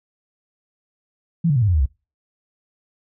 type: tone with pitch steps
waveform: sine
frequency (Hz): 167.5 / 143.31 / 122.62 / 104.91 / 89.76 / 76.8 / 65.71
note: E3 / D3 / B2 / G#2 / F2 / D#2 / C2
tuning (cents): +28 / -42 / -12 / +18 / +48 / -22 / +8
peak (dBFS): -14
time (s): 1.44-1.86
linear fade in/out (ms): 10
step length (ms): 60
effects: noise-tail reverb RT60 0.3 s tail -24 dB re dry